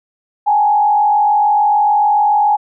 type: tone with frequency modulation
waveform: sine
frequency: 833 Hz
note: G#5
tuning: 5 cents sharp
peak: -9 dBFS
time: 0.46-2.57 s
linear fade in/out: 20 ms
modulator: 46.8 Hz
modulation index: 0.67
effects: none